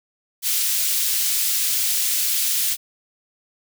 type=high-pass noise; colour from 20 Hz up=white; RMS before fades=-21 dBFS; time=0.42-2.77 s; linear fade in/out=50 ms; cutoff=3000 Hz; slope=12 dB/octave; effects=none